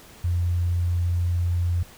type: tone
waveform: sine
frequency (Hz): 87.31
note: F2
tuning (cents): 0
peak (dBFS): -20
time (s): 0.24-1.83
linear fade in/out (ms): 5
effects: pink hiss -48 dBFS RMS until 1.97 s